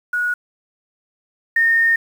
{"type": "tone pair in turn", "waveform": "sine", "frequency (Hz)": [1457, 1832.8], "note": ["F#6", "A#6"], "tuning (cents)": [-27, -30], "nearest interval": "major third", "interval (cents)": 397, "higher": "second", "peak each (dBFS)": [-17, -12], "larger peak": "second", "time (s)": [[0.13, 0.34], [1.56, 1.96]], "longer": "second", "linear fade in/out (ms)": 5, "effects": ["7-bit"]}